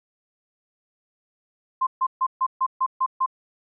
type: tone bursts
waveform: sine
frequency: 1046.5 Hz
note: C6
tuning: in tune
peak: -18 dBFS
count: 8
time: 1.81-3.262 s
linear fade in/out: 10 ms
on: 59 ms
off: 140 ms
effects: none